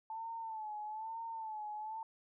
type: tone with vibrato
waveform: sine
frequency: 878 Hz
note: A5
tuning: 4 cents flat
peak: -40 dBFS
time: 0.1-2.03 s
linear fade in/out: 2 ms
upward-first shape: sine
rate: 1.1 Hz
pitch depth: 71 cents each way
effects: none